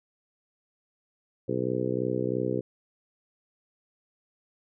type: harmonic tone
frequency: 63 Hz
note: B1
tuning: 35 cents sharp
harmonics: 2 / 3 / 4 / 5 / 6 / 7 / 8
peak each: -34 / -35 / -36 / -33 / -32 / -32 / -34 dBFS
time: 1.48-2.61 s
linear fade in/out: 10 ms
effects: none